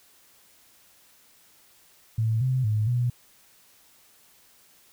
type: tone with pitch steps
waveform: sine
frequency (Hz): 111.6 / 129.4 / 107.2 / 122.1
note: A2 / C3 / A2 / B2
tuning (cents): +25 / -19 / -45 / -19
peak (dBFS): -21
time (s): 2.18-3.1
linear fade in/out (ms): 5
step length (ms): 230
effects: white hiss -58 dBFS RMS until 4.92 s